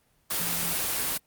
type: tone in noise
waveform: sine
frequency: 171.6 Hz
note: F3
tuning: 30 cents flat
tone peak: -38 dBFS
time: 0.39-0.74 s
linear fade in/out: 10 ms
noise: white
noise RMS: -28 dBFS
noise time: 0.3-1.18 s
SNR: -13 dB
effects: pink hiss -67 dBFS RMS until 1.26 s + Opus 24 kbps